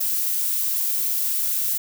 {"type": "noise", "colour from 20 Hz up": "violet", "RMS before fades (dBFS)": -23, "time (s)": [0, 1.78], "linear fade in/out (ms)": 10, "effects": []}